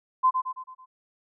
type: tone with echo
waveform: sine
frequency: 1030 Hz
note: C6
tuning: 28 cents flat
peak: -16 dBFS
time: 0.23-0.31 s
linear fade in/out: 20 ms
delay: 110 ms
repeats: 5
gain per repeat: -6 dB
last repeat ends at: 0.86 s
effects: none